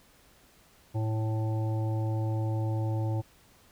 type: harmonic tone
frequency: 110 Hz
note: A2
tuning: in tune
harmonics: 1 / 3 / 5 / 7 / 8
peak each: -27 / -37 / -41 / -44 / -45 dBFS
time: 0.94-3.22 s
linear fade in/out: 20 ms
effects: pink hiss -60 dBFS RMS until 3.71 s

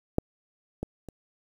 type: clicks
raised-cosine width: 2 ms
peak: -9 / -18 / -27 dBFS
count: 3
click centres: 0.184 / 0.83 / 1.087 s
effects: 8-bit

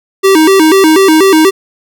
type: tone with vibrato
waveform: square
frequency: 349.2 Hz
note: F4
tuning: in tune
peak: -4 dBFS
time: 0.23-1.51 s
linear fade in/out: 20 ms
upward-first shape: square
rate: 4.1 Hz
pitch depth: 180 cents each way
effects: none

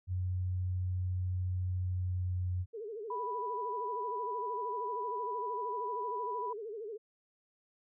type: tone with pitch glide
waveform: sine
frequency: 91.4 to 90.56 Hz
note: F#2 to F#2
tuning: -21 to -37 cents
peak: -31 dBFS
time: 0.07-2.66 s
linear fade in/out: 50 ms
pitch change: -16 cents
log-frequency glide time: 1.79-2.52 s
type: tone with vibrato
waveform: sine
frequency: 433.2 Hz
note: A4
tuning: 27 cents flat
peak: -39 dBFS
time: 2.73-6.98 s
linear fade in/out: 20 ms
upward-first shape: sine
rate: 13 Hz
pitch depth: 130 cents each way
type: tone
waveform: sine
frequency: 986 Hz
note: B5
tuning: 3 cents flat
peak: -35 dBFS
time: 3.1-6.53 s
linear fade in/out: 5 ms
effects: none

